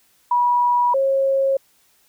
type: tone pair in turn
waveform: sine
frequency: 971 / 541.7 Hz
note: B5 / C#5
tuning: -30 / -40 cents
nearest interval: minor seventh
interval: 1010 cents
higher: first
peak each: -14 / -15 dBFS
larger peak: first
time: 0.31-0.94 / 0.94-1.57 s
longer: neither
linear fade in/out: 5 ms
effects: white hiss -59 dBFS RMS until 2.08 s